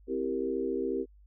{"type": "chord", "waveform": "sine", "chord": "C dominant seventh", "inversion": "none", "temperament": "equal", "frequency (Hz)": [261.6, 329.6, 392, 466.2], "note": ["C4", "E4", "G4", "Bb4"], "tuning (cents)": [0, 0, 0, 0], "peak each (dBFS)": [-35, -36, -32, -35], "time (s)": [0.07, 1.06], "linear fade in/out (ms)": 50, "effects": ["added 50 Hz sine -54 dBFS peak until 1.26 s"]}